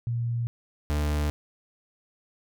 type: tone pair in turn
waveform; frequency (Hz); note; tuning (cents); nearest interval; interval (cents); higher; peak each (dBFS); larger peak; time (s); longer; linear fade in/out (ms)
sine / 40% pulse; 118 / 74.34; A#2 / D2; +22 / +22; minor sixth; 800; first; -25 / -23; second; 0.07-0.47 / 0.9-1.3; neither; 0
effects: none